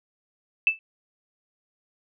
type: tone with exponential decay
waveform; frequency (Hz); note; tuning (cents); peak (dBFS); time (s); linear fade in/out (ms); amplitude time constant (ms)
sine; 2637; E7; 0; -12; 0.67-0.79; 1; 25
effects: none